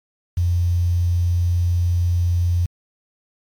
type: tone with quantisation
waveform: sine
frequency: 87.31 Hz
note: F2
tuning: in tune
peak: -15 dBFS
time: 0.37-2.66 s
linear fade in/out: 5 ms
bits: 7
effects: MP3 96 kbps